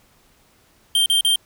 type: tone bursts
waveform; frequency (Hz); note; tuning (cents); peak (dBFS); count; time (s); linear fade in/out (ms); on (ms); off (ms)
square; 3162; G7; +14; -15; 3; 0.95-1.358; 2; 110; 39
effects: pink hiss -57 dBFS RMS until 1.45 s